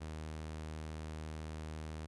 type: tone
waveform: sawtooth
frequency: 78 Hz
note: D#2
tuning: 5 cents sharp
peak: -38 dBFS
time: 0-2.07 s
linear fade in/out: 20 ms
effects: resampled to 24000 Hz